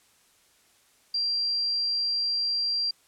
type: tone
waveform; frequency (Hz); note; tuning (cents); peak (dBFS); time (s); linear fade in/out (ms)
sine; 4738; D8; +14; -24; 1.14-2.91; 5
effects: white hiss -62 dBFS RMS until 3.07 s + low-pass 11000 Hz 12 dB/octave